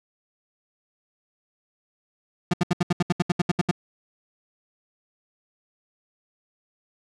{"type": "tone bursts", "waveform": "35% pulse", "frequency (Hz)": 175.6, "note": "F3", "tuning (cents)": 10, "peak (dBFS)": -16, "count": 13, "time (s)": [2.51, 3.712], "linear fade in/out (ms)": 5, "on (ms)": 26, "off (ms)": 72, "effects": ["low-pass 7000 Hz 12 dB/octave"]}